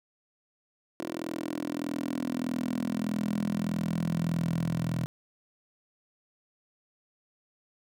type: tone with high-pass filter sweep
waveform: 10% pulse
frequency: 41.63 Hz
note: E1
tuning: 18 cents sharp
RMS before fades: -31 dBFS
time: 1-5.06 s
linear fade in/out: 0 ms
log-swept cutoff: 350 to 140 Hz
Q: 4.8
effects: none